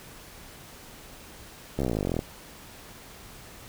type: slowing click train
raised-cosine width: 2 ms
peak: -14 dBFS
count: 22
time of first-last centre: 1.79-2.191 s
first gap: 14 ms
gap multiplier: 1.03
effects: pink hiss -47 dBFS RMS until 3.68 s